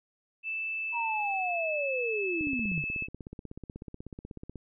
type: tone with pitch glide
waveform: sine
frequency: 2637 to 2610 Hz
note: E7 to E7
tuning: 0 to -18 cents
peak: -31 dBFS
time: 0.43-3.08 s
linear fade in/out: 50 ms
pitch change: -18 cents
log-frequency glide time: 0.67-1.63 s
type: linear sweep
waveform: sine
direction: down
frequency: 962 to 130.81 Hz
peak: -30 dBFS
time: 0.92-2.84 s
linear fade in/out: 50 ms
type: click train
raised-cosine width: 3 ms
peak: -28 dBFS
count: 36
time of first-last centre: 2.41-4.557 s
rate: 16.3 Hz
effects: none